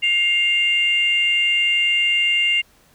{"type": "tone pair together", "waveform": "sine", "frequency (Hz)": [2124, 2791], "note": ["C7", "F7"], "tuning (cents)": [25, -2], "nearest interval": "perfect fourth", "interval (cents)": 473, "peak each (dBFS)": [-19, -16], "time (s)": [0.02, 2.62], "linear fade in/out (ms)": 20, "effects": ["tanh soft clip ceiling -8 dBFS", "pink hiss -55 dBFS RMS until 2.94 s"]}